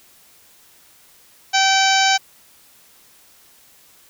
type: harmonic tone with a mistuned harmonic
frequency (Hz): 773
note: G5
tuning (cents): -24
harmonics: 1 / 2 / 3 / 4 / 5 / 6 / 7 / 8 / 9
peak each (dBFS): -17 / -20 / -22 / -23 / -24 / -25 / -25 / -26 / -27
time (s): 1.53-2.18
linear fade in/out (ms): 20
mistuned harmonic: 4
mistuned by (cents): -19
effects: white hiss -51 dBFS RMS until 4.09 s